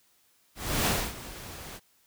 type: noise with ADSR envelope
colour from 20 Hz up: pink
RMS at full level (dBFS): -25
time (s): 0.55-1.8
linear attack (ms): 310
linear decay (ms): 270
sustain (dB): -17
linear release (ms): 37
effects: white hiss -66 dBFS RMS until 2.06 s